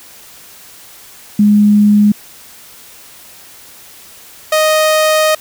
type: tone pair in turn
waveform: sine / sawtooth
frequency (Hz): 207.7 / 622.4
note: G#3 / D#5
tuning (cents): 0 / 0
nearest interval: octave + perfect fifth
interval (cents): 1900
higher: second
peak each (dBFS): -5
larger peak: neither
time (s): 1.39-2.12 / 4.52-5.35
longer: second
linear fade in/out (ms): 5
effects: white hiss -38 dBFS RMS until 5.4 s